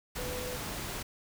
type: tone in noise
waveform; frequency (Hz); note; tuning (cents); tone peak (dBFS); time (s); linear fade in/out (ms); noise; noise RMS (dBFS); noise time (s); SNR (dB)
sine; 498.4; B4; +16; -38; 0.18-0.57; 10; pink; -38; 0.15-1.03; -3
effects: none